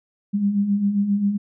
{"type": "beating tone pair", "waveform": "sine", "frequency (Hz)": [196, 203.5], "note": ["G3", "G#3"], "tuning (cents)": [0, -35], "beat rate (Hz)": 7.5, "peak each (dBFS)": [-26, -18], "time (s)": [0.33, 1.38], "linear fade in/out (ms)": 20, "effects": []}